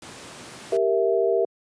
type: noise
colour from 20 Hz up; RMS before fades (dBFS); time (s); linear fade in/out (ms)
pink; -40; 0.02-0.77; 2
type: chord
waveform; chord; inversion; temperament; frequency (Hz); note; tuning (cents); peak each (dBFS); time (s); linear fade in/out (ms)
sine; E diminished; first; equal; 392 / 466.2 / 659.3; G4 / Bb4 / E5; 0 / 0 / 0; -22 / -22 / -24; 0.72-1.45; 5
effects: high-pass 150 Hz 12 dB/octave + resampled to 22050 Hz